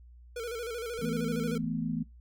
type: tone with vibrato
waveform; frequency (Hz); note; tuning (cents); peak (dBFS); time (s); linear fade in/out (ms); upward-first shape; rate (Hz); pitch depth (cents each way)
square; 466.2; A#4; 0; -35; 0.36-1.58; 5; square; 13; 67
type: clicks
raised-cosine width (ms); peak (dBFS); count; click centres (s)
5; -35; 2; 0.991 / 1.64
type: chord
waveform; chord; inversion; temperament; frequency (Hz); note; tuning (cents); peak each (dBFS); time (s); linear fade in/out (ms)
sine; E suspended fourth; none; equal; 164.81 / 220 / 246.9; E3 / A3 / B3; 0 / 0 / 0; -34; 1.01-2.04; 20
effects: noise-tail reverb RT60 0.2 s tail -24 dB re dry + added 60 Hz sine -50 dBFS peak until 2.2 s